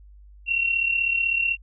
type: tone pair together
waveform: sine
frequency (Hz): 2702 / 2738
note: E7 / F7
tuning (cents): +42 / -35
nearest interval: unison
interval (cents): 23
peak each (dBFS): -27 / -21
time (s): 0.46-1.57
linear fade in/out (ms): 50
effects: added 50 Hz sine -45 dBFS peak until 1.62 s